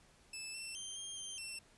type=tone with pitch steps; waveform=15% pulse; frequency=2627 / 2686 / 3141 / 3199 / 3146 / 2695 Hz; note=E7 / E7 / G7 / G7 / G7 / E7; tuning=-7 / +32 / +3 / +34 / +6 / +38 cents; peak=-36 dBFS; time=0.33-1.59 s; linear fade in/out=5 ms; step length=210 ms; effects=pink hiss -66 dBFS RMS until 1.77 s + resampled to 24000 Hz